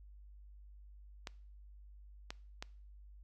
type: clicks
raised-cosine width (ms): 0.2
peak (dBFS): -24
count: 3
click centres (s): 1.272 / 2.305 / 2.625
effects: noise-tail reverb RT60 0.5 s tail -23 dB re dry + added 50 Hz sine -53 dBFS peak until 3.23 s